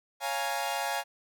sawtooth chord, Bb minor seventh, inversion first, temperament equal, 554.4 / 698.5 / 830.6 / 932.3 Hz, Db5 / F5 / Ab5 / Bb5, 0 / 0 / 0 / 0 cents, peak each -34 / -31 / -29 / -34 dBFS, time 0.2-1.04 s, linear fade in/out 50 ms, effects none

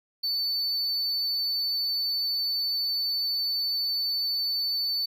triangle tone, 4506 Hz, C#8, 28 cents sharp, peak -24 dBFS, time 0.23-5.06 s, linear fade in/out 10 ms, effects none

